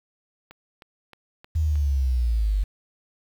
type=click train; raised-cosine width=0.3 ms; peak=-29 dBFS; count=5; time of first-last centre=0.51-1.756 s; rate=3.21 Hz
type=linear sweep; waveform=sine; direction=down; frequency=80.5 to 47.23 Hz; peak=-19 dBFS; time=1.55-2.64 s; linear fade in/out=10 ms
effects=8-bit

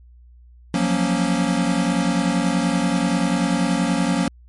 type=chord; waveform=square; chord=Gb major seventh; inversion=third; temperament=equal; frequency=174.61 / 185 / 233.1 / 277.2 Hz; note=F3 / Gb3 / Bb3 / Db4; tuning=0 / 0 / 0 / 0 cents; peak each=-24 dBFS; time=0.74-4.28 s; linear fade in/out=2 ms; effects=added 60 Hz sine -44 dBFS peak until 4.48 s + MP3 48 kbps

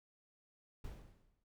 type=noise with exponential decay; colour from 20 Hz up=brown; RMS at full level=-44 dBFS; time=0.84-1.44 s; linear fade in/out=5 ms; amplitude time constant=130 ms; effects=none

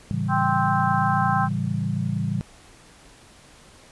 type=chord; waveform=sine; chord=A dominant seventh; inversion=none; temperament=equal; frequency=110 / 138.59 / 164.81 / 196 Hz; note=A2 / C#3 / E3 / G3; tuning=0 / 0 / 0 / 0 cents; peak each=-28 dBFS; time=0.11-2.41 s; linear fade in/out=0 ms
type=harmonic tone; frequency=261.6 Hz; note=C4; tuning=in tune; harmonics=3 / 4 / 5 / 6; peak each=-23 / -25 / -27 / -29 dBFS; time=0.28-1.49 s; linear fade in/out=50 ms
effects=pink hiss -50 dBFS RMS until 3.91 s + resampled to 24000 Hz

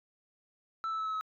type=tone with pitch steps; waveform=sine; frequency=1323 / 1313.1 / 1303.3 / 1293.5 / 1283.9 Hz; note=E6 / E6 / E6 / E6 / E6; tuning=+6 / -7 / -20 / -33 / -46 cents; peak=-29 dBFS; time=0.84-1.21 s; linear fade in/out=0 ms; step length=74 ms; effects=tanh soft clip ceiling -31 dBFS

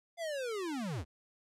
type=linear sweep; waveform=square; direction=down; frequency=698.5 to 59.6 Hz; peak=-36 dBFS; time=0.17-1.05 s; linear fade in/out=50 ms; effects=low-pass 10000 Hz 12 dB/octave

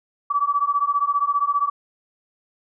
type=beating tone pair; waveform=sine; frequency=1142 / 1157 Hz; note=D6 / D6; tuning=-49 / -26 cents; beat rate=15 Hz; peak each=-21 / -21 dBFS; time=0.3-1.7 s; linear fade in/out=10 ms; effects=none

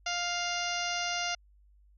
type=harmonic tone with a mistuned harmonic; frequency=701 Hz; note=F5; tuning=6 cents sharp; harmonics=1 / 2 / 3 / 4 / 5 / 6 / 7 / 8 / 9; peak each=-36 / -37 / -38 / -37 / -43 / -43 / -40 / -41 / -43 dBFS; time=0.06-1.35 s; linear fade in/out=5 ms; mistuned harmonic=8; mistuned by=+17 cents; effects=added 50 Hz sine -58 dBFS peak until 1.97 s

